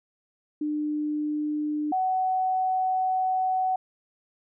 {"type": "tone pair in turn", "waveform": "sine", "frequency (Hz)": [300.1, 748.8], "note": ["D4", "F#5"], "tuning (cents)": [38, 20], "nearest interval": "octave + major third", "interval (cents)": 1582, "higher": "second", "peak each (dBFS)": [-25, -22], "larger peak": "second", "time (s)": [[0.61, 1.92], [1.92, 3.76]], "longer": "second", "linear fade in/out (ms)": 5, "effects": []}